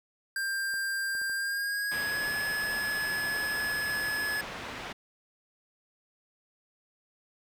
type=tone with pitch glide; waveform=square; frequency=1589 to 1703 Hz; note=G6 to G#6; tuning=+23 to +43 cents; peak=-30 dBFS; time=0.36-4.41 s; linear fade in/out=2 ms; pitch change=+120 cents; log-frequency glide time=1.33-2.31 s
type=clicks; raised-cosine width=1 ms; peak=-37 dBFS; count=12; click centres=0.74 / 1.151 / 1.216 / 1.297 / 1.976 / 2.318 / 2.514 / 2.576 / 2.742 / 3.124 / 3.183 / 3.36 s
type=low-pass noise; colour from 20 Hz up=white; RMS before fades=-40 dBFS; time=1.91-4.93 s; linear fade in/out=10 ms; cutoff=2200 Hz; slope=12 dB/octave
effects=none